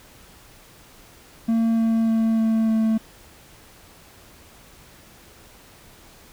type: tone with pitch steps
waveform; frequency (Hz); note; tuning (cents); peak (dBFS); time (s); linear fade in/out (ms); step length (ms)
triangle; 227.2 / 225.8 / 224.3 / 222.9 / 221.5; A#3 / A3 / A3 / A3 / A3; -44 / +45 / +34 / +23 / +12; -15; 1.48-2.98; 10; 300
effects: pink hiss -49 dBFS RMS until 6.32 s